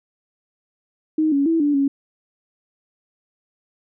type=tone with pitch steps; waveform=sine; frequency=312.2 / 280.1 / 328 / 291 / 277.3 Hz; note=D#4 / C#4 / E4 / D4 / C#4; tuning=+6 / +18 / -9 / -16 / +1 cents; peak=-15 dBFS; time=1.18-1.88 s; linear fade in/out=5 ms; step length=140 ms; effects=none